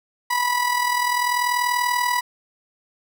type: tone with amplitude modulation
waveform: 30% pulse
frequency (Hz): 980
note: B5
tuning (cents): -14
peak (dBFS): -14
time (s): 0.3-2.21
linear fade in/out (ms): 10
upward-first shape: sine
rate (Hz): 40.4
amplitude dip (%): 55
effects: none